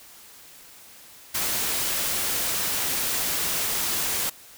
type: noise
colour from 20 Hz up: white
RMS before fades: -26 dBFS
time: 1.34-4.3 s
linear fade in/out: 10 ms
effects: white hiss -48 dBFS RMS until 4.57 s